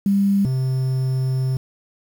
sine / triangle tone pair in turn, 198.8 / 130.58 Hz, G3 / C3, +25 / -3 cents, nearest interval perfect fifth, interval 728 cents, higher first, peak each -14 / -16 dBFS, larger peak first, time 0.06-0.45 / 0.45-1.57 s, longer second, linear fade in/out 2 ms, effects 7-bit

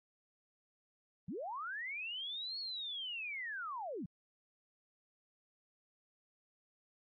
sine linear two-way sweep, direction up then down, 140 to 4400 to 140 Hz, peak -39 dBFS, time 1.28-4.06 s, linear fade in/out 5 ms, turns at 2.59 s, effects MP3 32 kbps

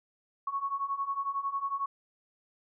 sine beating tone pair, 1100 / 1111 Hz, C#6 / C#6, -14 / +4 cents, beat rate 11 Hz, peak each -35 / -32 dBFS, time 0.47-1.86 s, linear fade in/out 5 ms, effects none

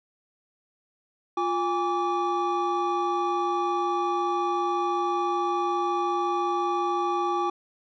triangle tone cluster, 350.2 / 818 / 1156 Hz, F4 / G#5 / D6, +5 / -26 / -28 cents, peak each -26 dBFS, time 1.37-7.5 s, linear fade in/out 5 ms, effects resampled to 16000 Hz

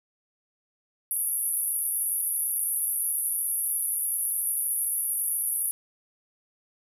white band-pass noise, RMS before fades -28 dBFS, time 1.11-5.71 s, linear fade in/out 0 ms, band 10000 to 12000 Hz, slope 96 dB/octave, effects none

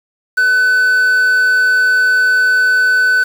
triangle tone with quantisation, 1505 Hz, F#6, 29 cents sharp, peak -7 dBFS, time 0.37-3.24 s, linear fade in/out 10 ms, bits 5, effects none

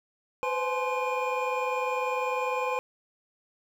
triangle tone cluster, 503 / 523 / 850 / 1044 / 2434 Hz, B4 / C5 / G#5 / C6 / D#7, +32 / -1 / +40 / -4 / -39 cents, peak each -29 / -35 / -31 / -30 / -34 dBFS, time 0.43-2.79 s, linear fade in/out 0 ms, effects 10-bit

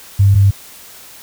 sine tone pair in turn, 98.9 / 98.9 Hz, G2 / G2, +16 / +16 cents, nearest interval unison, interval 0 cents, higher neither, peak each -6 dBFS, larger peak neither, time 0.19-0.35 / 0.35-0.51 s, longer neither, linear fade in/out 10 ms, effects white hiss -38 dBFS RMS until 1.22 s

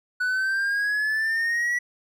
triangle exponential sweep, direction up, 1480 to 1951 Hz, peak -20 dBFS, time 0.2-1.79 s, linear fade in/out 10 ms, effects none

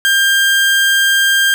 30% pulse tone, 1595 Hz, G6, 30 cents sharp, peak -7 dBFS, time 0.05-1.54 s, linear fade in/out 0 ms, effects none

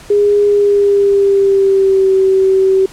sine tone with pitch glide, 410 to 382.5 Hz, G#4 to G4, -22 to -42 cents, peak -7 dBFS, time 0.1-2.86 s, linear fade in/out 5 ms, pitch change -120 cents, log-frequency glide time 0.47-2.13 s, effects pink hiss -37 dBFS RMS until 2.92 s + low-pass 10000 Hz 12 dB/octave

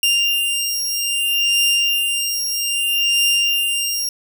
sawtooth beating tone pair, 2794 / 2794.62 Hz, F7 / F7, 0 / 0 cents, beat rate 0.62 Hz, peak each -16 dBFS, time 0.03-4.09 s, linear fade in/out 2 ms, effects none

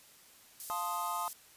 white high-pass noise, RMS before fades -43 dBFS, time 0.6-1.33 s, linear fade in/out 0 ms, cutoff 6400 Hz, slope 12 dB/octave
triangle chord, F dominant seventh, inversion none, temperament equal, 698.5 / 880 / 1046.5 / 1244.5 Hz, F5 / A5 / C6 / Eb6, 0 / 0 / 0 / 0 cents, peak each -40 / -37 / -37 / -36 dBFS, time 0.7-1.28 s, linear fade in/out 0 ms
effects white hiss -59 dBFS RMS until 1.56 s + resampled to 32000 Hz

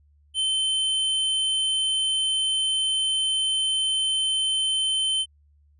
square tone, 3081 Hz, G7, 31 cents flat, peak -22 dBFS, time 0.34-5.26 s, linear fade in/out 50 ms, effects added 73 Hz sine -56 dBFS peak until 5.79 s + resampled to 24000 Hz

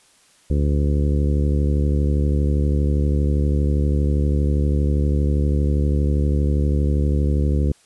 harmonic tone, 72.5 Hz, D2, 22 cents flat, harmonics 1 / 2 / 3 / 4 / 5 / 6 / 7, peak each -17 / -23 / -27 / -29 / -31 / -33 / -34 dBFS, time 0.5-7.72 s, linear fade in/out 5 ms, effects white hiss -55 dBFS RMS until 7.85 s + resampled to 24000 Hz

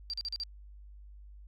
sine tone bursts, 4713 Hz, D8, 5 cents sharp, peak -33 dBFS, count 5, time 0.1-0.435 s, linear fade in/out 0 ms, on 35 ms, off 40 ms, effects added 50 Hz sine -48 dBFS peak until 1.47 s

